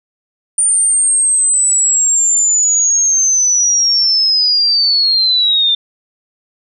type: linear sweep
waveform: sine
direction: down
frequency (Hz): 9100 to 3566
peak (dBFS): -9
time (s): 0.58-5.75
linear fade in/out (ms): 5
effects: none